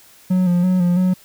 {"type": "tone with vibrato", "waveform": "triangle", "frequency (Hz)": 180, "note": "F#3", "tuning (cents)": -47, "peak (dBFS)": -11, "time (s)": [0.3, 1.14], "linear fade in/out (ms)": 10, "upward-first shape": "square", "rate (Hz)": 3, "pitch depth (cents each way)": 38, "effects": ["white hiss -48 dBFS RMS until 1.24 s"]}